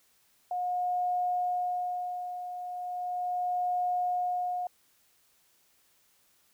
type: tone with tremolo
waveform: sine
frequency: 720 Hz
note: F#5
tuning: 47 cents flat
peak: -26 dBFS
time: 0.51-4.67 s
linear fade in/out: 2 ms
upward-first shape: sine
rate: 0.37 Hz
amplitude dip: 65%
effects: white hiss -67 dBFS RMS until 6.53 s